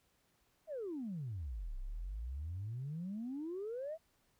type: exponential two-way sweep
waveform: sine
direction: down then up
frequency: 667 to 30.5 to 667 Hz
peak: -38 dBFS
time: 0.67-3.98 s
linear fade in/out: 50 ms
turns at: 1.77 s
effects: tanh soft clip ceiling -35 dBFS + pink hiss -75 dBFS RMS until 4.39 s